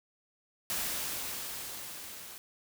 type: noise with level ramp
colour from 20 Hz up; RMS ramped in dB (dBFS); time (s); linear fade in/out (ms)
white; -33 to -47; 0.7-2.38; 0
effects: none